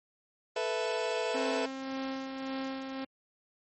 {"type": "chord", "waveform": "sawtooth", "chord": "A suspended second", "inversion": "none", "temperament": "just", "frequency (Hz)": [440, 495, 660], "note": ["A4", "B4", "E5"], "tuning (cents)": [0, 4, 2], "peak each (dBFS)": -30, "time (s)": [0.56, 1.66], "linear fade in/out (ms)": 5}
{"type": "tone with tremolo", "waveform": "sawtooth", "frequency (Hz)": 266.8, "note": "C4", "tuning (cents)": 34, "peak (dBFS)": -29, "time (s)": [1.34, 3.05], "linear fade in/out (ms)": 10, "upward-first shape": "sine", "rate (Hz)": 1.8, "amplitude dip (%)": 40}
{"effects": ["low-pass 6000 Hz 12 dB/octave", "MP3 32 kbps"]}